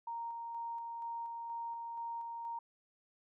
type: tone with tremolo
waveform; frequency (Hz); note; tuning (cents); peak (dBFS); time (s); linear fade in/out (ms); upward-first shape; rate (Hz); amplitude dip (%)
sine; 930; A#5; -4; -38; 0.07-2.59; 5; square; 2.1; 25
effects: none